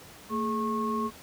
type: tone cluster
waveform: sine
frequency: 225.4 / 420.9 / 1091 Hz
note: A3 / G#4 / C#6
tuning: +42 / +23 / -28 cents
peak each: -30 / -34 / -30 dBFS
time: 0.29-1.11 s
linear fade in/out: 50 ms
effects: pink hiss -49 dBFS RMS until 1.22 s + high-pass 60 Hz 12 dB/octave